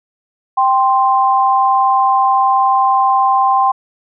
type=tone pair together; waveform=sine; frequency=785.3 / 1046.5 Hz; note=G5 / C6; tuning=+3 / 0 cents; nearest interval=perfect fourth; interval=497 cents; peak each=-12 dBFS; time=0.57-3.72 s; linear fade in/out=10 ms; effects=none